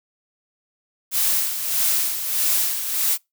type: noise with tremolo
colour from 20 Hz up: blue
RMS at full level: -19 dBFS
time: 1.11-3.18 s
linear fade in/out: 50 ms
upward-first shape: sine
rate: 1.6 Hz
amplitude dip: 60%
effects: noise-tail reverb RT60 0.2 s tail -26 dB re dry